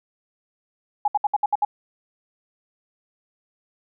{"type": "tone bursts", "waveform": "sine", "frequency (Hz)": 830.6, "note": "G#5", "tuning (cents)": 0, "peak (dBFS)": -16, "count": 7, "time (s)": [1.05, 1.65], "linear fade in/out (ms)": 5, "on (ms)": 30, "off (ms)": 65, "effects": []}